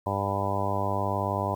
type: harmonic tone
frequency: 99.3 Hz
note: G2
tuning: 23 cents sharp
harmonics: 1 / 2 / 3 / 4 / 5 / 6 / 7 / 8 / 9 / 10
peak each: -31 / -36 / -38 / -37 / -38 / -33 / -35 / -35 / -35 / -32 dBFS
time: 0.06-1.55 s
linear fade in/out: 5 ms
effects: 9-bit

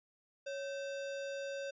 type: tone with sample-and-hold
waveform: sine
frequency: 554.4 Hz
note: C#5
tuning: in tune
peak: -38 dBFS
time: 0.46-1.71 s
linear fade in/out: 10 ms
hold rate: 2100 Hz
effects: resampled to 16000 Hz

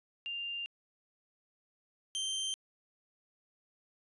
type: tone pair in turn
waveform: sine / sawtooth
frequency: 2794 / 3136 Hz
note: F7 / G7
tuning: 0 / 0 cents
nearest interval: major second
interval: 200 cents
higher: second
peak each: -36 / -30 dBFS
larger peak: second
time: 0.26-0.66 / 2.15-2.54 s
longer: first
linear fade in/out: 0 ms
effects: resampled to 24000 Hz

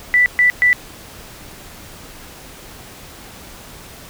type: tone bursts at uneven times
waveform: sine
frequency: 1975.5 Hz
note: B6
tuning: in tune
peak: -9 dBFS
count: 3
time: 0.14-0.26 / 0.39-0.5 / 0.62-0.73 s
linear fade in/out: 0 ms
effects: pink hiss -38 dBFS RMS until 4.09 s

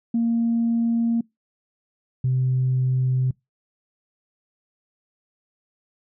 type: tone pair in turn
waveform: sine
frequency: 231.8 / 128.82 Hz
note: A#3 / C3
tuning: -10 / -27 cents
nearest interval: minor seventh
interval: 1017 cents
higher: first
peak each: -17 dBFS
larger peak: neither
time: 0.14-1.21 / 2.24-3.31 s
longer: neither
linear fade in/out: 5 ms
effects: noise-tail reverb RT60 0.2 s tail -26 dB re dry + tanh soft clip ceiling -14 dBFS

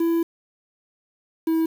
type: tone pair in turn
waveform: triangle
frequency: 333.6 / 324.3 Hz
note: E4 / E4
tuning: +21 / -28 cents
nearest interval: unison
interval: 49 cents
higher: first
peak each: -16 dBFS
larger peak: neither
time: 0-0.23 / 1.47-1.66 s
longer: first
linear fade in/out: 5 ms
effects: 7-bit

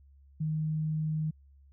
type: tone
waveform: sine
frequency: 155.56 Hz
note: D#3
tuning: in tune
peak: -28 dBFS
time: 0.4-1.31 s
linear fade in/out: 10 ms
effects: added 69 Hz sine -55 dBFS peak until 1.72 s

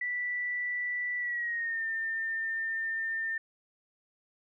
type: tone with pitch glide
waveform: sine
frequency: 1967 to 1803.7 Hz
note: B6 to A6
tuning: -7 to +42 cents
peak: -30 dBFS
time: 0.01-3.38 s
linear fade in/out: 5 ms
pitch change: -151 cents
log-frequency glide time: 1.18-1.84 s
effects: none

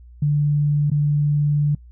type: tone with dropouts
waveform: sine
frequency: 146.83 Hz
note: D3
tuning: in tune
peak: -15 dBFS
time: 0.22-1.75 s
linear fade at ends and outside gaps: 5 ms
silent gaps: 0.901-0.915 s
effects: noise-tail reverb RT60 0.1 s tail -24 dB re dry + added 60 Hz sine -41 dBFS peak until 1.91 s

